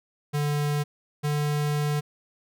square tone pair in turn, 146.8 / 147.74 Hz, D3 / D3, 0 / +11 cents, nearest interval unison, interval 11 cents, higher second, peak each -24 dBFS, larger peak neither, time 0.33-0.84 / 1.23-2.01 s, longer second, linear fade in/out 20 ms, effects none

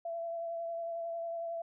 sine tone with vibrato, 672 Hz, E5, 33 cents sharp, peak -35 dBFS, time 0.05-1.62 s, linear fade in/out 5 ms, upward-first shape sine, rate 11 Hz, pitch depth 18 cents each way, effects none

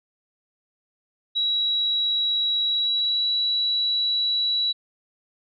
sine tone with pitch glide, 3884 to 3920 Hz, B7 to B7, -30 to -14 cents, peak -20 dBFS, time 1.35-4.73 s, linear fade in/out 20 ms, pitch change +16 cents, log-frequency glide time 2.63-3.27 s, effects none

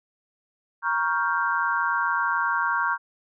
sine chord, G half-diminished seventh, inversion first, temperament equal with one note detuned, 941.5 / 1108.7 / 1396.9 / 1568 Hz, Bb5 / Db6 / F6 / G6, +17 / 0 / 0 / 0 cents, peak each -27 dBFS, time 0.82-2.98 s, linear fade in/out 50 ms, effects none

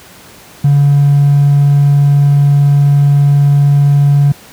triangle tone with hard clipping, 142.5 Hz, C#3, 48 cents sharp, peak -5 dBFS, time 0.64-4.32 s, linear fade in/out 5 ms, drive 4 dB, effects pink hiss -37 dBFS RMS until 4.52 s + high-pass 80 Hz 12 dB/octave

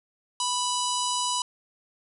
harmonic tone, 987.8 Hz, B5, in tune, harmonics 1 / 3 / 4 / 5 / 6 / 7 / 8 / 9 / 10, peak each -28 / -33 / -34 / -35 / -36 / -36 / -37 / -38 / -38 dBFS, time 0.4-1.42 s, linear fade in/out 2 ms, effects none

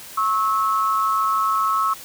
sine tone pair together, 1093.2 / 1300 Hz, C#6 / E6, -24 / -24 cents, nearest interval minor third, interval 300 cents, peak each -20 dBFS, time 0.17-1.94 s, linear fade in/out 10 ms, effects white hiss -39 dBFS RMS until 2.04 s

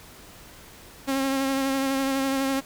sawtooth tone with vibrato, 270 Hz, C#4, 45 cents flat, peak -19 dBFS, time 1.07-2.61 s, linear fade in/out 20 ms, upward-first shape sine, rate 12 Hz, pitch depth 23 cents each way, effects pink hiss -47 dBFS RMS until 2.65 s

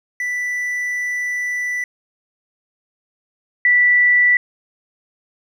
triangle / sine tone pair in turn, 1975.5 / 1965.8 Hz, B6 / B6, 0 / -9 cents, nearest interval unison, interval 9 cents, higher first, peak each -18 / -10 dBFS, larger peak second, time 0.2-1.84 / 3.65-4.37 s, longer first, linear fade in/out 2 ms, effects none

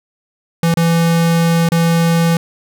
square tone with dropouts, 167.2 Hz, E3, 25 cents sharp, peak -11 dBFS, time 0.63-2.37 s, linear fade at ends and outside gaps 2 ms, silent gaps 0.741-0.771 / 1.689-1.719 s, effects none

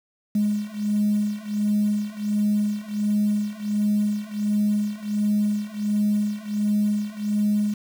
sine beating tone pair, 207.7 / 209.1 Hz, G#3 / G#3, 0 / +12 cents, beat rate 1.4 Hz, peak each -23 / -22 dBFS, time 0.35-7.74 s, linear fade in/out 5 ms, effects tanh soft clip ceiling -14 dBFS + 7-bit

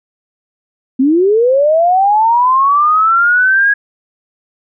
sine linear sweep, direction up, 250.7 to 1661.2 Hz, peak -7 dBFS, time 0.99-3.74 s, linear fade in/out 10 ms, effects none

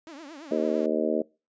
sawtooth tone with vibrato, 301.8 Hz, D4, 47 cents sharp, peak -37 dBFS, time 0.07-0.86 s, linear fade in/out 0 ms, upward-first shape triangle, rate 8.9 Hz, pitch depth 230 cents each way
harmonic tone, 77.78 Hz, D#2, in tune, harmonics 3 / 4 / 5 / 6 / 7 / 8, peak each -30 / -30 / -30 / -30 / -30 / -30 dBFS, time 0.51-1.22 s, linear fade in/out 5 ms
effects noise-tail reverb RT60 0.3 s tail -24 dB re dry + resampled to 16000 Hz

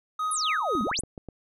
triangle tone with tremolo, 1255 Hz, D#6, 15 cents sharp, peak -23 dBFS, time 0.19-0.91 s, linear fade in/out 5 ms, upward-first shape sine, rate 4 Hz, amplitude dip 55%
sine exponential two-way sweep, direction down then up, 11170 to 191.9 to 11170 Hz, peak -26 dBFS, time 0.31-1.01 s, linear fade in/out 5 ms, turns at 0.83 s
clicks, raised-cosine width 2 ms, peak -25 dBFS, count 8, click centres 0.752 / 0.81 / 0.869 / 0.914 / 0.991 / 1.036 / 1.178 / 1.287 s
effects none

